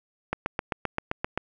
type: click train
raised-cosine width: 0.5 ms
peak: -11 dBFS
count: 9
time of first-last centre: 0.33-1.376 s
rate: 7.65 Hz
effects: none